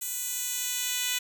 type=tone with high-pass filter sweep; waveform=10% pulse; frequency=496 Hz; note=B4; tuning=7 cents sharp; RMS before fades=-31 dBFS; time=0.01-1.19 s; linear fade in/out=10 ms; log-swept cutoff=8600 to 3500 Hz; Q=0.96; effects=none